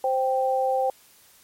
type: tone pair together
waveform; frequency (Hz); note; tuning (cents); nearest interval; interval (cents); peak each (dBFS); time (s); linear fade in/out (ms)
sine; 522.7 / 784; C5 / G5; -2 / 0; perfect fifth; 702; -23; 0.04-0.9; 2
effects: white hiss -55 dBFS RMS until 1.43 s + MP3 64 kbps